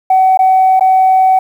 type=tone with dropouts; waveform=sine; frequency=755 Hz; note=F#5; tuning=35 cents sharp; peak=-4 dBFS; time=0.1-1.39 s; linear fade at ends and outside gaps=5 ms; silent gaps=0.374-0.39 / 0.796-0.808 s; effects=tanh soft clip ceiling -2 dBFS + 7-bit